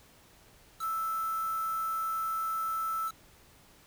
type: tone with quantisation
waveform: sine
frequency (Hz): 1318.5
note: E6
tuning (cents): 0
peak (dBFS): -30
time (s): 0.79-3.12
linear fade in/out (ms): 50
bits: 7
effects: pink hiss -59 dBFS RMS until 3.86 s

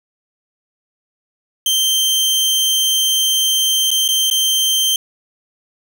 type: tone with dropouts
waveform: sawtooth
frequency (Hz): 3136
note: G7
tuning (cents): 0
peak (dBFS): -10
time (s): 1.66-4.96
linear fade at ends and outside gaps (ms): 2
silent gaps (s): 3.906-3.913 / 4.08-4.087 / 4.301-4.311
effects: none

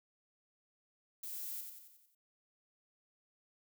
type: noise with echo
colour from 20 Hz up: violet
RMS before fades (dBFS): -44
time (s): 1.23-1.61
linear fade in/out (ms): 5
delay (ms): 90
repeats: 6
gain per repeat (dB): -5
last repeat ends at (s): 2.15
effects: none

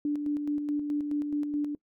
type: tone with tremolo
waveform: sine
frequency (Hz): 293.4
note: D4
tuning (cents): -2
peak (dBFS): -25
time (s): 0.05-1.75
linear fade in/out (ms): 2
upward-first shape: square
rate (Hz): 4.7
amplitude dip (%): 40
effects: noise-tail reverb RT60 0.1 s tail -23 dB re dry

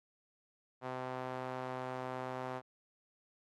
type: tone with band-pass filter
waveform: sawtooth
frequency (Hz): 128.4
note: C3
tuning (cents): -32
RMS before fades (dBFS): -41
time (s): 0.81-2.62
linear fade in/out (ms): 50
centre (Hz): 830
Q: 1.2
effects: AAC 64 kbps

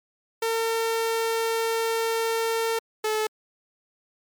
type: tone pair in turn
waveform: sawtooth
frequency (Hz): 453.8 / 432.5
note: A#4 / A4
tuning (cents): -47 / -30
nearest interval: minor second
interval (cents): 83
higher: first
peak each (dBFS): -19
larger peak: neither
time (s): 0.42-2.79 / 3.04-3.27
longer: first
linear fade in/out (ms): 5
effects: MP3 96 kbps

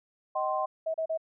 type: chord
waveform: sine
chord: C minor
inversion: first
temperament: equal with one note detuned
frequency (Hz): 622.3 / 764.8 / 1046.5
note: Eb5 / G5 / C6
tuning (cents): 0 / -43 / 0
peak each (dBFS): -31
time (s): 0.35-0.66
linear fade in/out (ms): 10
type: tone bursts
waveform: sine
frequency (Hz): 643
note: E5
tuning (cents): -43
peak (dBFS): -27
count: 3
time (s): 0.86-1.176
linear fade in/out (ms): 10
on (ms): 82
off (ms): 35
effects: none

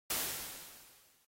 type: noise with exponential decay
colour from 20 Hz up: white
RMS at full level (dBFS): -32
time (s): 0.1-1.25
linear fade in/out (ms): 5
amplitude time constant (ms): 250
effects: AAC 48 kbps

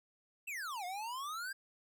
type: exponential two-way sweep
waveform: square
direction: down then up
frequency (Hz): 2749 to 701 to 1627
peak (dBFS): -40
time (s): 0.47-1.53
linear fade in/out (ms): 10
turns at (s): 0.85
effects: none

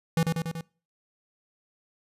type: tone with echo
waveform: square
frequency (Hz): 164.6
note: E3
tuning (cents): -2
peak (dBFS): -21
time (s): 0.17-0.23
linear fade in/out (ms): 2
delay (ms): 95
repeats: 4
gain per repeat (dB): -3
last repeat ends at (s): 0.61
effects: noise-tail reverb RT60 0.4 s tail -24 dB re dry + resampled to 32000 Hz

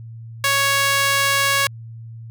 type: tone with high-pass filter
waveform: sawtooth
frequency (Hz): 555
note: C#5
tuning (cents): +2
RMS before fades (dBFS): -18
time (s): 0.44-1.67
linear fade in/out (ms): 2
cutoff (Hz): 1400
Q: 0.99
effects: added 114 Hz sine -33 dBFS peak until 2.3 s

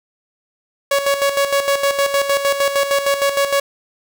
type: tone with tremolo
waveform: sawtooth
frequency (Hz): 559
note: C#5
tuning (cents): +14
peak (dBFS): -9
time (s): 0.91-3.6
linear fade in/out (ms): 5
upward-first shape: square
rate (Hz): 6.5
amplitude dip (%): 60
effects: none

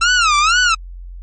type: tone with vibrato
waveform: sawtooth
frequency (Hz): 1321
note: E6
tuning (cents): +3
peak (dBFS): -7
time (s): 0.01-0.75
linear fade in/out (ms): 10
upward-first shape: sine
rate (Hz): 2.1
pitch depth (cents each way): 210
effects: added 44 Hz sine -29 dBFS peak until 1.22 s + MP3 32 kbps

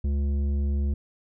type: tone with tanh clipping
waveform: triangle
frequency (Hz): 70.8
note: C#2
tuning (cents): +37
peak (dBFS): -24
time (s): 0.04-0.94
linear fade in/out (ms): 5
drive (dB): 14
effects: none

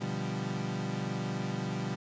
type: chord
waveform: 35% pulse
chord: G dominant seventh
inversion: first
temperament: equal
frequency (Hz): 123.47 / 146.83 / 174.61 / 196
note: B2 / D3 / F3 / G3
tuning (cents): 0 / 0 / 0 / 0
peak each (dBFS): -36 / -37 / -37 / -35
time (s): 0-1.96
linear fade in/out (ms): 20
effects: resampled to 16000 Hz

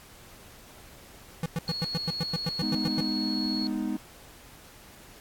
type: tone bursts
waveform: square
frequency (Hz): 164.81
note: E3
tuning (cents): 0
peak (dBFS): -27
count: 13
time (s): 1.43-3.007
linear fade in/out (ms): 2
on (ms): 29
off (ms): 100
type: tone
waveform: sine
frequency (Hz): 4339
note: C#8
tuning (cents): -38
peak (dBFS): -31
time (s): 1.68-3.67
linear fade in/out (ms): 0
type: chord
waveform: triangle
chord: G# minor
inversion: none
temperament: equal with one note detuned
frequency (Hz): 207.7 / 249.8 / 311.1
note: G#3 / B3 / D#4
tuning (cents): 0 / +20 / 0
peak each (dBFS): -30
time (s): 2.62-3.97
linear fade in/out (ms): 5
effects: pink hiss -51 dBFS RMS until 5.2 s + AAC 64 kbps

